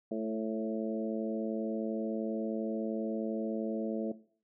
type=harmonic tone with a mistuned harmonic; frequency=110 Hz; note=A2; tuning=in tune; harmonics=2 / 3 / 4 / 5 / 6; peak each=-36 / -38 / -39 / -40 / -41 dBFS; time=0.11-4.12 s; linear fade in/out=5 ms; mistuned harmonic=3; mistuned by=+15 cents; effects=noise-tail reverb RT60 0.5 s tail -18 dB re dry